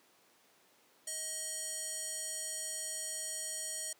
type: tone with band-pass filter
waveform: square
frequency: 631 Hz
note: D#5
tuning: 24 cents sharp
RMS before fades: -40 dBFS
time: 1.07-3.93 s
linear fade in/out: 5 ms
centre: 8000 Hz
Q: 3.2
effects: pink hiss -66 dBFS RMS until 3.99 s + high-pass 300 Hz 12 dB/octave